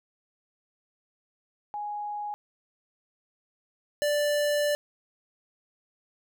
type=tone pair in turn; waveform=sine / square; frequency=830.6 / 587.3 Hz; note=G#5 / D5; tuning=0 / 0 cents; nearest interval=tritone; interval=600 cents; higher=first; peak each=-31 / -24 dBFS; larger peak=second; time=1.74-2.34 / 4.02-4.75 s; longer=second; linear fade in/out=0 ms; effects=none